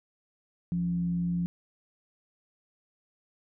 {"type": "tone with frequency modulation", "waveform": "sine", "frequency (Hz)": 174, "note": "F3", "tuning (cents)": -6, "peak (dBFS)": -26, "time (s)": [0.72, 1.46], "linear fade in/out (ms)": 0, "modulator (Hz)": 102, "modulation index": 0.24, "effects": []}